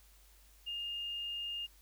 sine tone, 2825 Hz, F7, 19 cents sharp, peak -37 dBFS, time 0.66-1.67 s, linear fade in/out 20 ms, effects added 50 Hz sine -61 dBFS peak until 1.81 s + white hiss -65 dBFS RMS until 1.81 s

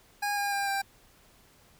25% pulse tone with pitch steps, 819 / 809.1 / 799.4 / 789.7 Hz, G#5 / G#5 / G5 / G5, -24 / -45 / +34 / +13 cents, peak -24 dBFS, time 0.22-0.82 s, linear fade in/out 10 ms, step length 150 ms, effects pink hiss -60 dBFS RMS until 1.79 s

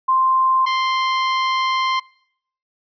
sine / sawtooth tone pair in turn, 1046.5 / 1046.5 Hz, C6 / C6, 0 / 0 cents, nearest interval unison, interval 0 cents, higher neither, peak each -13 dBFS, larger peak neither, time 0.08-0.66 / 0.66-2 s, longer second, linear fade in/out 10 ms, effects noise-tail reverb RT60 0.7 s tail -24 dB re dry + resampled to 11025 Hz

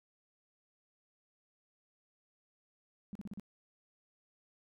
sine tone bursts, 202.2 Hz, G#3, 46 cents flat, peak -40 dBFS, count 5, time 3.13-3.397 s, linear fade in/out 0 ms, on 23 ms, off 38 ms, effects none

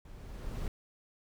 brown noise with level ramp, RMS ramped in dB -50 to -35 dBFS, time 0.05-0.68 s, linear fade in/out 2 ms, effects none

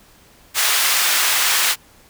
pink high-pass noise, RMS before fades -17 dBFS, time 0.54-1.76 s, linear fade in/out 50 ms, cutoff 1400 Hz, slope 12 dB/octave, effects pink hiss -50 dBFS RMS until 2.09 s

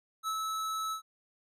square tone with ADSR envelope, 1302 Hz, E6, 22 cents flat, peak -31 dBFS, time 0.23-1.02 s, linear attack 47 ms, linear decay 65 ms, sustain -2 dB, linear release 97 ms, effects resampled to 32000 Hz

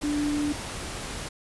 sine tone in noise, 293.7 Hz, D4, in tune, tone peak -24 dBFS, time 0.03-0.53 s, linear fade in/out 10 ms, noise pink, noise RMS -35 dBFS, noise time 0.01-1.29 s, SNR +8 dB, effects resampled to 24000 Hz

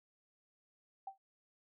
sine tone with exponential decay, 777 Hz, G5, 16 cents flat, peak -38 dBFS, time 1.07-1.18 s, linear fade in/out 5 ms, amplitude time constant 22 ms, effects none

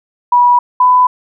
sine tone pair in turn, 974 / 999.6 Hz, B5 / B5, -24 / +21 cents, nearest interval unison, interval 45 cents, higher second, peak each -5 dBFS, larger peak neither, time 0.32-0.59 / 0.8-1.07 s, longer neither, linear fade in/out 5 ms, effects none

